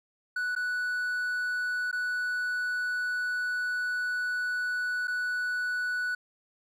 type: tone with dropouts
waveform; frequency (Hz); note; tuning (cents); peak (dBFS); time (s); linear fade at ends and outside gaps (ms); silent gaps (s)
triangle; 1480; F#6; 0; -26; 0.36-6.15; 5; 0.552-0.562 / 1.914-1.927 / 5.073-5.079
effects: none

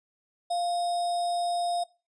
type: tone with sample-and-hold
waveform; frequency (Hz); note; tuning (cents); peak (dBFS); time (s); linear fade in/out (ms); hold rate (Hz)
sine; 698; F5; -1; -25; 0.5-1.84; 10; 4410
effects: noise-tail reverb RT60 0.3 s tail -20 dB re dry + resampled to 22050 Hz

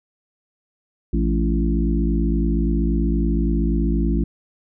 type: harmonic tone with a mistuned harmonic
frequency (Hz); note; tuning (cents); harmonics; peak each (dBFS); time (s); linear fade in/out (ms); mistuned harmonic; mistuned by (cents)
56.2; A1; +37; 1 / 3 / 4 / 5 / 6; -19 / -24 / -25 / -26 / -27; 1.13-4.24; 5; 4; -59
effects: none

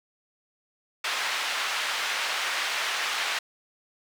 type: band-pass noise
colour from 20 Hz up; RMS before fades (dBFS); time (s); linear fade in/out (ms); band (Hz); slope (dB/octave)
white; -29; 1.04-3.39; 5; 890 to 3100; 12
effects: none

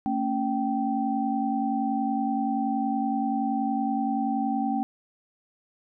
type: tone cluster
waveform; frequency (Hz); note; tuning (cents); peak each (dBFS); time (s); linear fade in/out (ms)
sine; 226.6 / 277.2 / 777; A#3 / C#4 / G5; -49 / 0 / -16; -28; 0.06-4.83; 0
effects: none

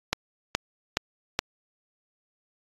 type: click train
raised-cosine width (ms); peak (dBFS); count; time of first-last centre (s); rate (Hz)
0.2; -5; 4; 0.13-1.391; 2.38
effects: AAC 32 kbps

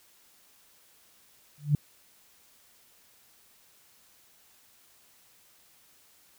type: tone with exponential growth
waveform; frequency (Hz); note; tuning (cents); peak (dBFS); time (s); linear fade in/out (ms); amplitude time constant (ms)
sine; 146.83; D3; 0; -16; 1.58-1.75; 2; 36
effects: white hiss -61 dBFS RMS until 6.38 s

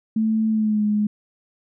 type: tone with pitch glide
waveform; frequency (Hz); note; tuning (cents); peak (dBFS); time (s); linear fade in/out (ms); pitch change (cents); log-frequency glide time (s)
sine; 220 to 209.8; A3 to G#3; 0 to +18; -17; 0.16-1.07; 5; -82; 0.49-0.84
effects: none

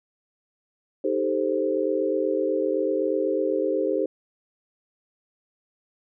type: chord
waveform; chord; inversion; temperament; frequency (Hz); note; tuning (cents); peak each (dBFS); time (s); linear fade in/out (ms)
sine; A half-diminished seventh; second; equal; 311.1 / 392 / 440 / 523.3; Eb4 / G4 / A4 / C5; 0 / 0 / 0 / 0; -28 / -26 / -28 / -26; 1.04-4.06; 5
effects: none

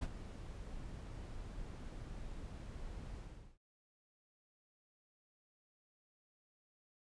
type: noise with ADSR envelope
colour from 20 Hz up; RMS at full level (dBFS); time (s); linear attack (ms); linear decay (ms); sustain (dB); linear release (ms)
brown; -35; 0.01-3.58; 16; 43; -12; 410
effects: resampled to 22050 Hz

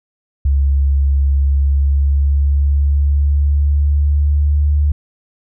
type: tone with pitch glide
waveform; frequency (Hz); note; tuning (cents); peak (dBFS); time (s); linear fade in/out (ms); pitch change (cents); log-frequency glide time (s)
sine; 69.3 to 73.38; C#2 to D2; 0 to -1; -10; 0.45-4.92; 5; +99; 1.43-4.73
effects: none

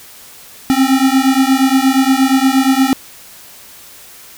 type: beating tone pair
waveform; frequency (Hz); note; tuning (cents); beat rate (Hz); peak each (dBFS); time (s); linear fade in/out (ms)
square; 261.6 / 270.1; C4 / C#4; 0 / -45; 8.5; -13; 0.7-2.93; 0
effects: white hiss -38 dBFS RMS until 4.37 s

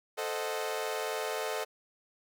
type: chord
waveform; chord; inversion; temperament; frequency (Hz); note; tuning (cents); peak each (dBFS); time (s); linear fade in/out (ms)
sawtooth; A diminished seventh; none; equal; 440 / 523.3 / 622.3 / 740; A4 / C5 / Eb5 / Gb5; 0 / 0 / 0 / 0; -32 / -35 / -34 / -37; 0.17-1.65; 20
effects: none

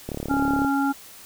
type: click train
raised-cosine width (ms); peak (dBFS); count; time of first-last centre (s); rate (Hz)
2; -16; 21; 0.09-0.647; 35.9
type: harmonic tone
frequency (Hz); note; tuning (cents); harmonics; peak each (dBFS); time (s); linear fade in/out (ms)
277.2; C#4; 0; 1 / 3 / 5; -21 / -26 / -28; 0.29-0.93; 20
effects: white hiss -45 dBFS RMS until 1.25 s

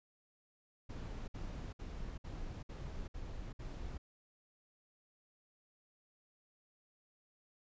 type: noise bursts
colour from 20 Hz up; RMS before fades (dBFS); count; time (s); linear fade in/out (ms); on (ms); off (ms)
brown; -44; 7; 0.89-3.98; 10; 390; 60
effects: resampled to 16000 Hz

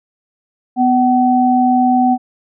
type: tone pair together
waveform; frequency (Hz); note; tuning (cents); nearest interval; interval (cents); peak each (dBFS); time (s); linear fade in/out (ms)
sine; 249.5 / 757; B3 / F#5; +18 / +39; octave + perfect fifth; 1921; -12; 0.76-2.18; 50
effects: none

